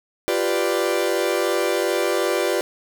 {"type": "chord", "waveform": "40% pulse", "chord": "G dominant seventh", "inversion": "third", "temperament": "equal", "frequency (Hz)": [349.2, 392, 493.9, 587.3], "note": ["F4", "G4", "B4", "D5"], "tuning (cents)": [0, 0, 0, 0], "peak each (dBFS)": -24, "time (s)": [0.28, 2.61], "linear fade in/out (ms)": 0, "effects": []}